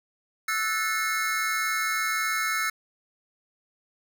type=chord; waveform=square; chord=F# minor seventh; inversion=third; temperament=equal with one note detuned; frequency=1318.5 / 1480 / 1760 / 2163 Hz; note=E6 / F#6 / A6 / C#7; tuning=0 / 0 / 0 / -43 cents; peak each=-30 / -34 / -32 / -30 dBFS; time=0.48-2.7 s; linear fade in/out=5 ms; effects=none